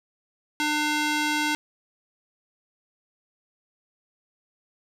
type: tone with band-pass filter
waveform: square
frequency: 300 Hz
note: D4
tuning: 37 cents sharp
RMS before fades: -25 dBFS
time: 0.6-1.55 s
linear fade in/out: 0 ms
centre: 2900 Hz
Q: 0.56
effects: none

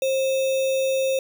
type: tone with sample-and-hold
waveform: sine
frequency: 532 Hz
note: C5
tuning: 29 cents sharp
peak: -19 dBFS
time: 0.02-1.19 s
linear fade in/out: 2 ms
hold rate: 3150 Hz
effects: none

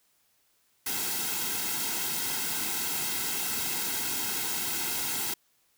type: noise with comb filter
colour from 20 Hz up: white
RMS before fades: -31 dBFS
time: 0.86-5.34 s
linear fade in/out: 5 ms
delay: 1.7 ms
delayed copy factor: -0.75
effects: white hiss -69 dBFS RMS until 5.77 s

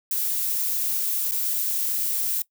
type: noise with dropouts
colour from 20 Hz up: violet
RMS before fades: -25 dBFS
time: 0.11-2.42 s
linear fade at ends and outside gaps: 2 ms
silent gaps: 1.312-1.319 s
effects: noise-tail reverb RT60 0.1 s tail -21 dB re dry

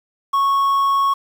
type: tone with quantisation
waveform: triangle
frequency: 1104 Hz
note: C#6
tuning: 7 cents flat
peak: -12 dBFS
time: 0.33-1.14 s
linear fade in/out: 10 ms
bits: 7
effects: none

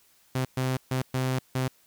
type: tone bursts at uneven times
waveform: sawtooth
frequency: 129.6 Hz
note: C3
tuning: 16 cents flat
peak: -21 dBFS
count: 5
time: 0.35-0.45 / 0.57-0.77 / 0.91-1.02 / 1.14-1.39 / 1.55-1.68 s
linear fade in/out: 5 ms
effects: white hiss -62 dBFS RMS until 1.86 s

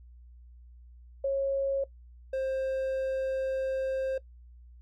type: tone pair in turn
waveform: sine / triangle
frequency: 547 / 529.3 Hz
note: C#5 / C5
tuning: -23 / +20 cents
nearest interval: minor second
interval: 57 cents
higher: first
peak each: -25 / -26 dBFS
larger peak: first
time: 1.24-1.84 / 2.33-4.18 s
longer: second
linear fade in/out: 5 ms
effects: noise-tail reverb RT60 0.1 s tail -19 dB re dry + added 60 Hz sine -49 dBFS peak until 4.81 s

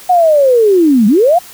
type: linear two-way sweep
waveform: sine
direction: down then up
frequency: 740 to 196 to 740 Hz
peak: -5 dBFS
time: 0.09-1.39 s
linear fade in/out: 10 ms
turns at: 1.07 s
effects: white hiss -35 dBFS RMS until 1.53 s

